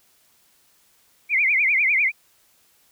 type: tone with vibrato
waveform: sine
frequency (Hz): 2234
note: C#7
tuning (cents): +13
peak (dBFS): -16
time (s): 1.29-2.12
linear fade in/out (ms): 50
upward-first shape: triangle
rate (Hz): 10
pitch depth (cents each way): 190
effects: white hiss -60 dBFS RMS until 2.91 s